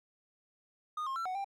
triangle tone with pitch steps, 1229 / 1069 / 1349 / 742 / 791 Hz, D#6 / C6 / E6 / F#5 / G5, -22 / +37 / +40 / +5 / +15 cents, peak -32 dBFS, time 0.97-1.445 s, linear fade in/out 5 ms, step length 95 ms, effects none

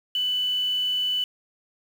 sine tone with quantisation, 2987 Hz, F#7, 16 cents sharp, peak -22 dBFS, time 0.15-1.24 s, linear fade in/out 2 ms, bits 7, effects none

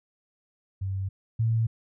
sine tone pair in turn, 96.2 / 113.22 Hz, G2 / A2, -32 / +50 cents, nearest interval minor third, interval 282 cents, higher second, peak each -27 / -21 dBFS, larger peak second, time 0.81-1.09 / 1.39-1.67 s, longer neither, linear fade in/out 10 ms, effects none

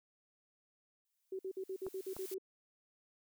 blue noise with exponential growth, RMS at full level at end -47 dBFS, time 1.05-2.34 s, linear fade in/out 0 ms, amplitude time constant 280 ms
sine tone bursts, 380 Hz, F#4, 46 cents sharp, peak -38 dBFS, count 9, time 1.32-2.383 s, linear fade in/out 5 ms, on 71 ms, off 53 ms
clicks, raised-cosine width 1 ms, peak -33 dBFS, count 2, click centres 1.866 / 2.166 s
effects none

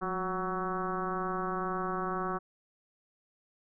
sine tone with frequency modulation, 745 Hz, F#5, 12 cents sharp, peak -30 dBFS, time 0.01-2.39 s, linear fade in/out 20 ms, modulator 189 Hz, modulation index 3.4, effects none

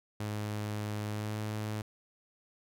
sawtooth tone with pitch glide, 105.3 to 107.08 Hz, G#2 to A2, +24 to -47 cents, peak -30 dBFS, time 0.2-1.82 s, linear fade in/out 5 ms, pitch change +29 cents, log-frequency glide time 1.1-1.34 s, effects none

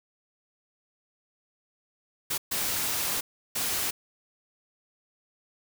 white noise bursts at uneven times, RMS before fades -29 dBFS, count 3, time 2.3-2.38 / 2.51-3.21 / 3.55-3.91 s, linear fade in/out 10 ms, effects none

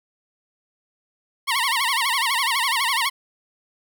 15% pulse tone with vibrato, 1008 Hz, B5, 35 cents sharp, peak -13 dBFS, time 1.47-3.1 s, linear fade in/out 20 ms, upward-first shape sine, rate 12 Hz, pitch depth 190 cents each way, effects none

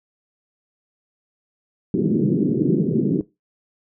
pink band-pass noise, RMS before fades -19 dBFS, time 1.94-3.21 s, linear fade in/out 2 ms, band 140 to 400 Hz, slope 48 dB/octave, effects noise-tail reverb RT60 0.2 s tail -18 dB re dry

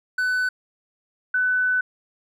triangle / sine tone pair in turn, 1500 / 1500 Hz, F#6 / F#6, +23 / +23 cents, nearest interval unison, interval 0 cents, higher neither, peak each -18 dBFS, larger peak neither, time 0.18-0.49 / 1.34-1.81 s, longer second, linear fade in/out 5 ms, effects none

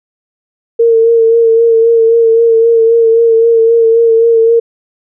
sine tone with vibrato, 457.6 Hz, A#4, 32 cents flat, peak -4 dBFS, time 0.79-4.6 s, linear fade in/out 10 ms, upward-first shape sine, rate 3.8 Hz, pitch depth 27 cents each way, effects none

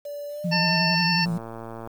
sine tone with pitch glide, 580 to 636.2 Hz, D5 to D#5, -22 to +38 cents, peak -31 dBFS, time 0.05-0.95 s, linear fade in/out 5 ms, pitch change +160 cents, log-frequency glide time 0.28-0.75 s
sine tone with vibrato, 171.3 Hz, F3, 33 cents flat, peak -23 dBFS, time 0.44-1.38 s, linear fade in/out 10 ms, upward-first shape triangle, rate 11 Hz, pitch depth 91 cents each way
harmonic tone, 896 Hz, A5, 31 cents sharp, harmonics 1 / 2 / 3 / 5 / 6, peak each -27 / -27 / -27 / -27 / -27 dBFS, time 0.51-1.26 s, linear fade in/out 20 ms
click train, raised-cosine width 1 ms, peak -23 dBFS, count 71, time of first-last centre 1.26-1.874 s, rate 114 Hz
effects 8-bit

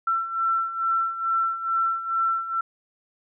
sine beating tone pair, 1343 / 1345.3 Hz, E6 / E6, +32 / +35 cents, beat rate 2.3 Hz, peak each -28 / -23 dBFS, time 0.07-2.61 s, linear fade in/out 5 ms, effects none

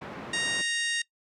pink low-pass noise, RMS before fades -38 dBFS, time 0.01-0.62 s, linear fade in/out 10 ms, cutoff 1900 Hz, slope 12 dB/octave
harmonic tone, 932.3 Hz, A#5, in tune, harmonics 2 / 3 / 4 / 5 / 6 / 7 / 8 / 9 / 10, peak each -30 / -34 / -33 / -41 / -39 / -41 / -45 / -40 / -43 dBFS, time 0.33-1.02 s, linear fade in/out 5 ms
effects noise-tail reverb RT60 0.1 s tail -21 dB re dry + high-pass 150 Hz 12 dB/octave

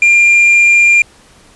triangle tone with quantisation, 2395 Hz, D7, 33 cents sharp, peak -3 dBFS, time 0.02-1.02 s, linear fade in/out 2 ms, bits 5, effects pink hiss -44 dBFS RMS until 1.55 s + resampled to 24000 Hz

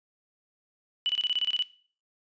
sine tone bursts, 2965 Hz, F#7, 3 cents sharp, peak -23 dBFS, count 10, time 1.06-1.624 s, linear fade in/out 0 ms, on 33 ms, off 26 ms, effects noise-tail reverb RT60 0.4 s tail -17 dB re dry + resampled to 16000 Hz

